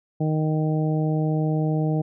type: harmonic tone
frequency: 155.4 Hz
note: D#3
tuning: 2 cents flat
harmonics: 1 / 2 / 3 / 4 / 5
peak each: -21 / -27 / -31 / -33 / -35 dBFS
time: 0.2-2.02 s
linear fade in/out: 10 ms
effects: none